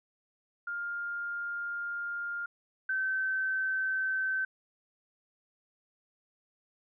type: tone pair in turn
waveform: sine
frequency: 1406 / 1538.9 Hz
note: F6 / G6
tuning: +11 / -32 cents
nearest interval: major second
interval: 157 cents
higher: second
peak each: -33 / -28 dBFS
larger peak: second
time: 0.67-2.46 / 2.89-4.45 s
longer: first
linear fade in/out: 5 ms
effects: none